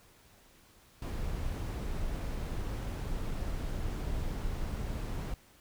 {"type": "noise", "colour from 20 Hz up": "brown", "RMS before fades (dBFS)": -35, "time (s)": [1.02, 5.34], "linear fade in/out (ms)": 2, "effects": ["pink hiss -61 dBFS RMS until 5.6 s"]}